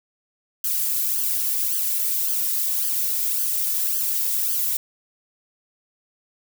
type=noise with flanger; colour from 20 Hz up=violet; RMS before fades=-23 dBFS; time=0.64-4.77 s; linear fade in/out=2 ms; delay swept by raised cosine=0.64 to 2.34 ms; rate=1.8 Hz; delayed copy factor=+0.95; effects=none